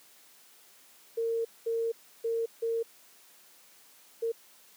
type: tone bursts at uneven times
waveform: sine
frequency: 458.2 Hz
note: A#4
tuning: 30 cents flat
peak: -27 dBFS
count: 5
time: 1.17-1.45 / 1.66-1.92 / 2.24-2.46 / 2.62-2.83 / 4.22-4.32 s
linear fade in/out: 10 ms
effects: white hiss -58 dBFS RMS until 4.76 s + high-pass 200 Hz 12 dB/octave